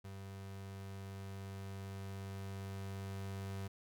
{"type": "tone with level ramp", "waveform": "35% pulse", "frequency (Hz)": 97.4, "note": "G2", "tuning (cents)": -11, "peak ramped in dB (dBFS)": [-45, -39], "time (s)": [0.04, 3.68], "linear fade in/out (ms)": 10, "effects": []}